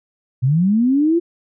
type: linear sweep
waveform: sine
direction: up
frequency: 119.3 to 349.2 Hz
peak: -12 dBFS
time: 0.42-1.2 s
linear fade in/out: 20 ms
effects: none